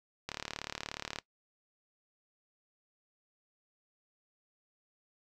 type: click train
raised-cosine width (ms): 0.2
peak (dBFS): -19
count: 34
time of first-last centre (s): 0.29-1.187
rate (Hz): 36.8
effects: noise-tail reverb RT60 0.1 s tail -20 dB re dry